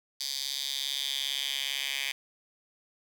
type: tone with high-pass filter sweep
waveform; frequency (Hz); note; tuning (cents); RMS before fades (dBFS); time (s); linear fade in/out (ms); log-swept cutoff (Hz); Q
10% pulse; 137.6; C#3; -12; -33; 0.2-2.12; 5; 4400 to 2600; 3.8
effects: none